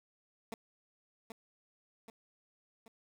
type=tone with echo; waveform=15% pulse; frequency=225.2 Hz; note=A3; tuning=40 cents sharp; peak=-33 dBFS; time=0.52-0.54 s; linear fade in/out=2 ms; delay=780 ms; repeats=3; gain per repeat=-5 dB; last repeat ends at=2.88 s; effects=none